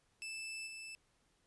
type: tone with level steps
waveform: sawtooth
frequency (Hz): 2637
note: E7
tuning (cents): 0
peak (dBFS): -39 / -43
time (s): 0.22-0.95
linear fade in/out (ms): 0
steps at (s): 0.66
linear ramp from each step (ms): 20
effects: pink hiss -75 dBFS RMS until 1.46 s + resampled to 24000 Hz